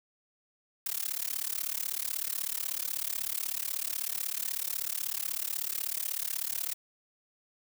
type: noise with amplitude modulation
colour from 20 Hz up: blue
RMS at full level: -30 dBFS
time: 0.86-6.74 s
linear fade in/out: 5 ms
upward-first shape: sine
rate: 36.2 Hz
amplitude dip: 100%
effects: none